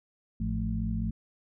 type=harmonic tone with a mistuned harmonic; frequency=54.7 Hz; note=A1; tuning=9 cents flat; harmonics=1 / 2 / 3 / 4; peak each=-32 / -34 / -35 / -33 dBFS; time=0.4-1.11 s; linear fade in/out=5 ms; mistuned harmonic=3; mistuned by=+100 cents; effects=none